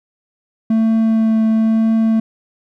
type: tone with vibrato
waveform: triangle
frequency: 222.4 Hz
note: A3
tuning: 19 cents sharp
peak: -9 dBFS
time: 0.7-2.2 s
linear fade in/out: 5 ms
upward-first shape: triangle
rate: 1 Hz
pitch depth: 11 cents each way
effects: none